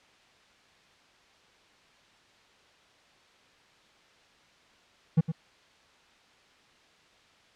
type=tone with echo; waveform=triangle; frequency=161.1 Hz; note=E3; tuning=39 cents flat; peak=-15 dBFS; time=5.17-5.21 s; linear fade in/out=10 ms; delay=110 ms; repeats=1; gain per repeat=-10 dB; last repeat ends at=5.32 s; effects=white hiss -60 dBFS RMS until 7.55 s + low-pass 4000 Hz 12 dB/octave